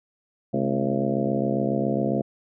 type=harmonic tone with a mistuned harmonic; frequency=67.3 Hz; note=C2; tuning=49 cents sharp; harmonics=2 / 3 / 4 / 5 / 6 / 7 / 8 / 9 / 10; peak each=-30 / -26 / -30 / -30 / -32 / -33 / -30 / -37 / -31 dBFS; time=0.53-2.22 s; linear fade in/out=10 ms; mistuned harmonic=3; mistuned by=+94 cents; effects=none